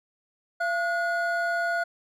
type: tone pair together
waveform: triangle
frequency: 684 / 1448.4 Hz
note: F5 / F#6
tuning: -36 / -37 cents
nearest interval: octave + minor second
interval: 1299 cents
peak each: -25 / -25 dBFS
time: 0.6-1.84 s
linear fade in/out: 10 ms
effects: none